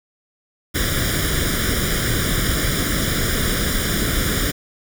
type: noise with comb filter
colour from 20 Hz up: pink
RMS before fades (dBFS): -20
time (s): 0.74-4.52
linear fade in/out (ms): 20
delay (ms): 0.57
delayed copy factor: +0.85
effects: none